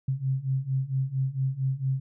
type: beating tone pair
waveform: sine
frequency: 130.81 / 135.21 Hz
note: C3 / C#3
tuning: 0 / -43 cents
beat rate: 4.4 Hz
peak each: -29 / -27 dBFS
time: 0.08-2 s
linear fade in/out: 5 ms
effects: none